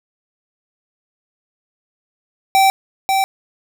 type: tone with echo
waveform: square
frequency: 775 Hz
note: G5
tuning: 20 cents flat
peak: -10 dBFS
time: 2.55-2.7 s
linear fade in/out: 0 ms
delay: 540 ms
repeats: 1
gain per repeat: -4 dB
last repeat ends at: 3.24 s
effects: none